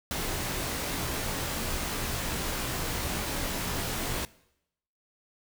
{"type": "noise with comb filter", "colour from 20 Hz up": "pink", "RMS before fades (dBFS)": -32, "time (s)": [0.11, 4.25], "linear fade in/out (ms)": 0, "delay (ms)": 20, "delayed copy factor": -0.65, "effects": ["noise-tail reverb RT60 0.8 s tail -21 dB re dry"]}